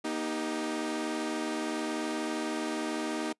sawtooth chord, Eb major, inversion second, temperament equal with one note detuned, 238.1 / 311.1 / 392 Hz, Bb3 / Eb4 / G4, +37 / 0 / 0 cents, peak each -33 / -29 / -35 dBFS, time 0.04-3.33 s, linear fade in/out 10 ms, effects noise-tail reverb RT60 0.1 s tail -25 dB re dry + resampled to 24000 Hz

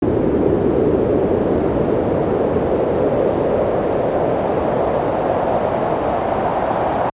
brown noise with band-pass filter sweep, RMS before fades -17 dBFS, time 0.02-7.1 s, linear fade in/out 5 ms, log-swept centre 380 to 750 Hz, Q 2.5, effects high-pass 60 Hz 12 dB/octave + resampled to 8000 Hz

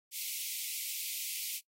white high-pass noise, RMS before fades -38 dBFS, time 0.11-1.61 s, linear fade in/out 50 ms, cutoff 2100 Hz, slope 96 dB/octave, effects noise-tail reverb RT60 0.1 s tail -21 dB re dry + AAC 48 kbps

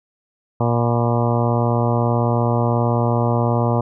harmonic tone with a mistuned harmonic, 118.5 Hz, A#2, 29 cents sharp, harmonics 1 / 2 / 3 / 4 / 5 / 6 / 7 / 8 / 9 / 10, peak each -18 / -23 / -27 / -25 / -25 / -27 / -28 / -28 / -31 / -33 dBFS, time 0.6-3.81 s, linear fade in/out 5 ms, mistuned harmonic 8, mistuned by +41 cents, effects none

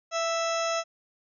harmonic tone with a mistuned harmonic, 659.3 Hz, E5, in tune, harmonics 1 / 2 / 3 / 4 / 5 / 6 / 8 / 9 / 10, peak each -28 / -31 / -39 / -37 / -41 / -42 / -38 / -43 / -39 dBFS, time 0.11-0.84 s, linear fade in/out 50 ms, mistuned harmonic 1, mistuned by +16 cents, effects none

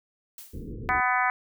blue noise with exponential decay, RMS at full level -40 dBFS, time 0.38-0.73 s, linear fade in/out 2 ms, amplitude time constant 76 ms
pink low-pass noise, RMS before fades -37 dBFS, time 0.53-1.01 s, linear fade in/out 10 ms, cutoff 480 Hz, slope 96 dB/octave
harmonic tone, 250 Hz, B3, 21 cents sharp, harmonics 3 / 4 / 5 / 6 / 7 / 8 / 9, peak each -27 / -28 / -29 / -30 / -30 / -31 / -32 dBFS, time 0.89-1.3 s, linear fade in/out 0 ms
effects none

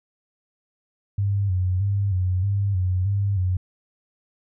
sine tone with vibrato, 95.8 Hz, G2, 39 cents flat, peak -19 dBFS, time 1.18-3.57 s, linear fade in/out 5 ms, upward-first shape square, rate 1.6 Hz, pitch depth 74 cents each way, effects none

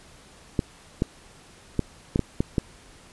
clicks, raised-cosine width 3 ms, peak -8 dBFS, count 7, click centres 0.592 / 1.021 / 1.793 / 2.159 / 2.193 / 2.405 / 2.582 s, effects pink hiss -51 dBFS RMS until 3.12 s + resampled to 24000 Hz

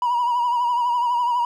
triangle tone with vibrato, 966 Hz, B5, 39 cents flat, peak -15 dBFS, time 0.02-1.45 s, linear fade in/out 2 ms, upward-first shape sine, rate 12 Hz, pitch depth 52 cents each way, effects tanh soft clip ceiling -13 dBFS

